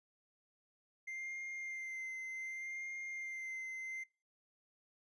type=tone with vibrato; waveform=triangle; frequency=2093 Hz; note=C7; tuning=in tune; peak=-40 dBFS; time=1.07-4.04 s; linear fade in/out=10 ms; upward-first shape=sine; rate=0.66 Hz; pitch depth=21 cents each way; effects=noise-tail reverb RT60 0.3 s tail -23 dB re dry + resampled to 22050 Hz